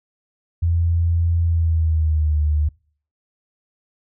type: tone with pitch glide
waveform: sine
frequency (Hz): 84.5 to 75.28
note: E2 to D2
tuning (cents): +43 to +43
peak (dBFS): -15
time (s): 0.62-2.69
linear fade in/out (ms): 10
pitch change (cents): -200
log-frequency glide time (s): 1.43-2.4
effects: noise-tail reverb RT60 0.5 s tail -26 dB re dry

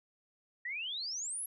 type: exponential sweep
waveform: sine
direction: up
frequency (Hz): 1864.7 to 11490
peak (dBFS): -36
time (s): 0.65-1.46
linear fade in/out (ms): 5
effects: none

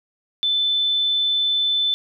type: tone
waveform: sine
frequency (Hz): 3520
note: A7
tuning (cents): 0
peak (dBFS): -17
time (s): 0.43-1.94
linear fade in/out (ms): 0
effects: none

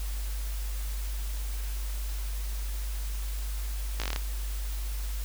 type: slowing click train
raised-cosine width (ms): 0.2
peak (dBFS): -14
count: 8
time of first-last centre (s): 4-4.161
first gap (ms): 17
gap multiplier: 1.1
effects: added 50 Hz sine -30 dBFS peak until 5.24 s + white hiss -44 dBFS RMS until 5.24 s

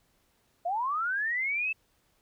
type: linear sweep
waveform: sine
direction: up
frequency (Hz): 659.3 to 2654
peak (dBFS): -27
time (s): 0.65-1.73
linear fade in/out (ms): 10
effects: pink hiss -70 dBFS RMS until 2.21 s

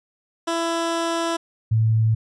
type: tone pair in turn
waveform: 15% pulse / sine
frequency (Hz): 333.6 / 111.05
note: E4 / A2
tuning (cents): +21 / +16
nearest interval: octave + perfect fifth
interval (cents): 1905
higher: first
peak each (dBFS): -15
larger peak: neither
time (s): 0.47-1.37 / 1.71-2.15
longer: first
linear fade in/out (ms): 10
effects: resampled to 22050 Hz

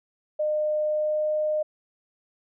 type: tone with pitch glide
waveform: sine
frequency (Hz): 608 to 611.5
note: D#5 to D#5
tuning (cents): -40 to -30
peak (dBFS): -22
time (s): 0.39-1.63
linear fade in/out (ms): 10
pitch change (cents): +10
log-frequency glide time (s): 0.84-1.32
effects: none

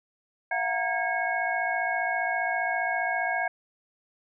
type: tone cluster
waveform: sine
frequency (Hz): 681 / 736 / 928 / 1632 / 2195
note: F5 / F#5 / A#5 / G#6 / C#7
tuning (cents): -44 / -9 / -8 / -31 / -18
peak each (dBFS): -32 / -30 / -37 / -29 / -33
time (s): 0.51-3.48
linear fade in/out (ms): 5
effects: none

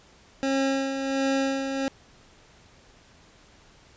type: tone with tremolo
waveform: 25% pulse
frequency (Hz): 270.5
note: C#4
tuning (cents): -42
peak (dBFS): -18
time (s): 0.43-1.88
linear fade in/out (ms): 0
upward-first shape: sine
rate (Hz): 1.4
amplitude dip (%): 50
effects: pink hiss -55 dBFS RMS until 3.96 s + resampled to 16000 Hz

